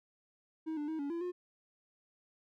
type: tone with pitch steps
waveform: triangle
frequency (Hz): 318.1 / 295.1 / 317.7 / 283.7 / 337.8 / 357.6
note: D#4 / D4 / D#4 / C#4 / E4 / F4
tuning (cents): +38 / +8 / +36 / +40 / +42 / +41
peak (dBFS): -33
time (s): 0.66-1.32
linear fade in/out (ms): 20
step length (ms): 110
effects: none